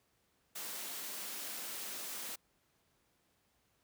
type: high-pass noise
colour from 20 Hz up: white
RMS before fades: -43 dBFS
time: 0.55-2.36 s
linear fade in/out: 10 ms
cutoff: 180 Hz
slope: 24 dB/octave
effects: pink hiss -75 dBFS RMS until 3.83 s + high-pass 60 Hz 12 dB/octave